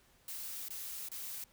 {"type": "noise with dropouts", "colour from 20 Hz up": "blue", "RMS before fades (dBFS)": -43, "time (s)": [0.28, 1.44], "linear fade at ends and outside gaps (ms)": 2, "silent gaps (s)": [[0.685, 0.704], [1.087, 1.116]], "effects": ["pink hiss -67 dBFS RMS until 1.52 s"]}